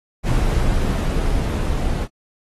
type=noise with level ramp; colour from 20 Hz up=brown; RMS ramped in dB=-17 to -21 dBFS; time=0.23-2.08 s; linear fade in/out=50 ms; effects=AAC 32 kbps